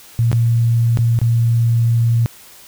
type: tone with dropouts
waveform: sine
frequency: 116.54 Hz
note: A#2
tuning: in tune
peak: -11 dBFS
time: 0.19-2.26 s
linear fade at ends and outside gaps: 0 ms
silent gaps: 0.316-0.329 / 0.973-0.988 / 1.189-1.215 s
effects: white hiss -42 dBFS RMS until 2.67 s